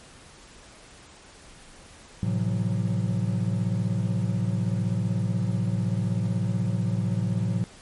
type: chord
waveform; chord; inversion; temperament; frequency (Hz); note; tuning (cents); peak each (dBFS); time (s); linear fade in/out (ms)
triangle; F# half-diminished seventh; first; equal with one note detuned; 110 / 130.81 / 169.06 / 185; A2 / C3 / E3 / F#3; 0 / 0 / +44 / 0; -24 / -29 / -28 / -27; 2.23-7.64; 0
effects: pink hiss -49 dBFS RMS until 7.81 s + MP3 48 kbps